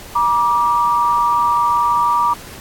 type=tone pair together; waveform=sine; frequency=955 / 1174.7 Hz; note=A#5 / D6; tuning=+42 / 0 cents; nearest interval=major third; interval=358 cents; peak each=-15 dBFS; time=0.15-2.34 s; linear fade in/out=10 ms; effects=pink hiss -36 dBFS RMS until 2.6 s + AAC 64 kbps